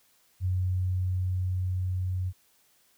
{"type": "tone with level ramp", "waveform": "sine", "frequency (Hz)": 92, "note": "F#2", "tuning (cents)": -9, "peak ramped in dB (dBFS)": [-24, -27], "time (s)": [0.4, 2.33], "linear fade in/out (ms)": 50, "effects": ["white hiss -65 dBFS RMS until 2.97 s"]}